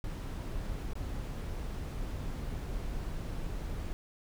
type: noise with dropouts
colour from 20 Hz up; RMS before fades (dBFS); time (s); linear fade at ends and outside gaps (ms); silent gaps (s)
brown; -37; 0.04-3.93; 0; 0.934-0.954
effects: none